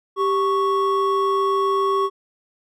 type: tone pair together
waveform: triangle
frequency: 392 / 1108.7 Hz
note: G4 / C#6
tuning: 0 / 0 cents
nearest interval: octave + tritone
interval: 1800 cents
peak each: -18 dBFS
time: 0.16-2.1 s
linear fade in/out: 50 ms
effects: none